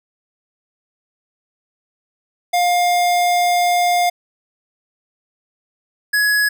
square tone pair in turn, 707 / 1681.5 Hz, F5 / G#6, +21 / +21 cents, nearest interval octave + minor third, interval 1500 cents, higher second, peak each -14 dBFS, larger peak neither, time 2.53-4.1 / 6.13-6.49 s, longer first, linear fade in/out 10 ms, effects none

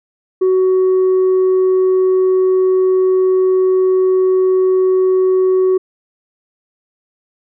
sine tone with tanh clipping, 373.6 Hz, F#4, 17 cents sharp, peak -10 dBFS, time 0.41-5.78 s, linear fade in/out 10 ms, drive 1 dB, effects none

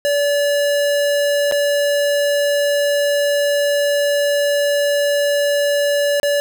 square tone with dropouts, 575 Hz, D5, 37 cents flat, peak -15 dBFS, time 0.05-6.4 s, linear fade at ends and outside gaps 0 ms, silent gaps 1.513-1.522 / 6.199-6.231 s, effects none

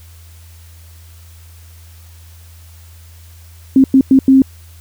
sine tone bursts at uneven times, 266.3 Hz, C4, 31 cents sharp, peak -4 dBFS, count 4, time 3.76-3.84 / 3.94-4.01 / 4.11-4.19 / 4.28-4.42 s, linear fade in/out 2 ms, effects added 83 Hz sine -37 dBFS peak until 4.8 s + white hiss -47 dBFS RMS until 4.8 s

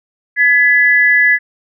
sine tone pair together, 1699 / 1994.1 Hz, G#6 / B6, +39 / +16 cents, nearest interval minor third, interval 277 cents, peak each -10 dBFS, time 0.36-1.39 s, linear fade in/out 50 ms, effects none

